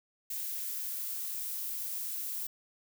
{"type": "noise with high-pass filter sweep", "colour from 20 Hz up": "violet", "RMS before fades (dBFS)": -37, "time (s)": [0.3, 2.47], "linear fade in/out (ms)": 5, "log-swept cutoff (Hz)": [1900, 370], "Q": 1.4, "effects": []}